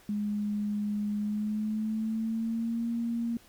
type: tone with pitch glide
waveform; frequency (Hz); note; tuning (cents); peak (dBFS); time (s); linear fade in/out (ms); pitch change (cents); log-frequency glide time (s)
sine; 207.7 to 233.1; G#3 to A#3; 0 to 0; -28; 0.09-3.37; 2; +200; 1.17-2.89
effects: pink hiss -58 dBFS RMS until 3.48 s